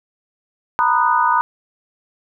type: chord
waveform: sine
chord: B major seventh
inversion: third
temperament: just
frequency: 926 / 987.8 / 1234.7 / 1481.6 Hz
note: A#5 / B5 / D#6 / F#6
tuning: -12 / 0 / -14 / +2 cents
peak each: -18 / -17 / -18 / -22 dBFS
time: 0.79-1.41 s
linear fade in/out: 0 ms
effects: none